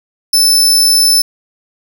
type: tone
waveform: sawtooth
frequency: 5274 Hz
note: E8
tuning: in tune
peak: -4 dBFS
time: 0.33-1.22 s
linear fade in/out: 5 ms
effects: 7-bit